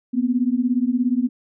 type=beating tone pair; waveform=sine; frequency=239.3 / 256.3 Hz; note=A#3 / C4; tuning=+46 / -36 cents; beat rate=17 Hz; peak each=-20 dBFS; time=0.13-1.29 s; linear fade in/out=20 ms; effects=none